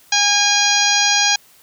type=harmonic tone; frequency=817 Hz; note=G#5; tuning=29 cents flat; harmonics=1 / 2 / 3 / 4 / 5 / 6 / 7 / 8; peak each=-21 / -21 / -21 / -21 / -21 / -21 / -21 / -21 dBFS; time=0.12-1.36 s; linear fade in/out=5 ms; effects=white hiss -50 dBFS RMS until 1.62 s